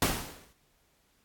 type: noise with exponential decay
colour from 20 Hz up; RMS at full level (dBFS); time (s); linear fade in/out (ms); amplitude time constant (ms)
pink; -24; 0.02-0.53; 2; 110
effects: pink hiss -69 dBFS RMS until 1.24 s + AAC 64 kbps